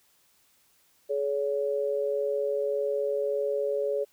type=tone pair together; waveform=sine; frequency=423.3 / 565 Hz; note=G#4 / C#5; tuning=+33 / +33 cents; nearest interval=perfect fourth; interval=500 cents; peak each=-28 dBFS; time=1.09-4.05 s; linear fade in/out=20 ms; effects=white hiss -65 dBFS RMS until 4.12 s